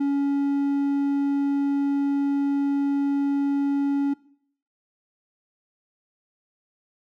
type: tone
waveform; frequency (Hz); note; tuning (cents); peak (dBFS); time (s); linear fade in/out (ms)
triangle; 280.8; C#4; +22; -18; 0-4.14; 10
effects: noise-tail reverb RT60 0.6 s tail -20 dB re dry